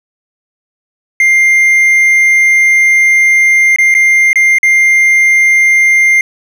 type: tone with dropouts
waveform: triangle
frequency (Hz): 2100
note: C7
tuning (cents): +6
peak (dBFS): -3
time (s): 1.2-6.21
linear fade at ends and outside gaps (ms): 2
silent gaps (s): 3.761-3.785 / 3.942-3.949 / 4.331-4.357 / 4.585-4.63
effects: none